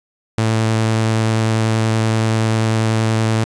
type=tone; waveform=sawtooth; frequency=111.2 Hz; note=A2; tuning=19 cents sharp; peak=-10 dBFS; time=0.38-3.44 s; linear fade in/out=0 ms; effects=resampled to 22050 Hz + 8-bit